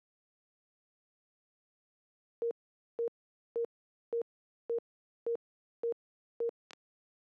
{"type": "tone bursts", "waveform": "sine", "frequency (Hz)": 466.5, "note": "A#4", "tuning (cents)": 1, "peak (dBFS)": -29, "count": 8, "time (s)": [2.42, 6.492], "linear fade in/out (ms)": 0, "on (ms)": 89, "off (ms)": 480}
{"type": "clicks", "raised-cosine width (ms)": 0.2, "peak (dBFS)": -29, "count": 2, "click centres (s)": [6.708, 6.733]}
{"effects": ["high-pass 300 Hz 12 dB/octave"]}